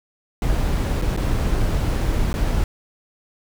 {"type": "noise with dropouts", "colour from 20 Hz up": "brown", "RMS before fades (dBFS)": -20, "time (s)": [0.42, 2.64], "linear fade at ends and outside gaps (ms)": 1, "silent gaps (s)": [[1.016, 1.021], [1.165, 1.174], [2.33, 2.34]], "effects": []}